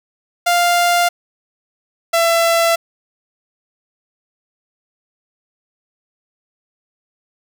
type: tone pair in turn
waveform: sawtooth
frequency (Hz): 698.5 / 670.7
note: F5 / E5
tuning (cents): 0 / +30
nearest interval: minor second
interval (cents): 70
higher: first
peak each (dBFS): -8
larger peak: neither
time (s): 0.46-1.09 / 2.13-2.76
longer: neither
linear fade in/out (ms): 10
effects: none